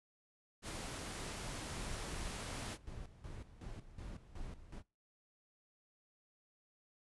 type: noise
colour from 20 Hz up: pink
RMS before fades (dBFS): -45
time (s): 0.62-2.78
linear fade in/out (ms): 50
type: noise with tremolo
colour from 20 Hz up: brown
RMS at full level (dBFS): -46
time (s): 1.39-4.83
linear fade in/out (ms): 50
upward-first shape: square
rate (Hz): 2.7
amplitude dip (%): 75
effects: noise-tail reverb RT60 0.3 s tail -24 dB re dry + resampled to 24000 Hz